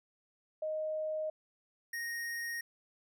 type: tone pair in turn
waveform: sine / square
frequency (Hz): 622.3 / 1864.8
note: D#5 / A#6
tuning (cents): 0 / 0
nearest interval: octave + perfect fifth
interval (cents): 1900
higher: second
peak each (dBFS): -33 / -37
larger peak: first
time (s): 0.62-1.3 / 1.93-2.61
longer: neither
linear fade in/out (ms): 5
effects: none